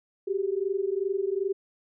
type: tone pair together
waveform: sine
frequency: 379.4 / 402 Hz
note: F#4 / G4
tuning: +43 / +44 cents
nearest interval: minor second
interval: 101 cents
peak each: -28 dBFS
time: 0.27-1.53 s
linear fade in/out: 10 ms
effects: none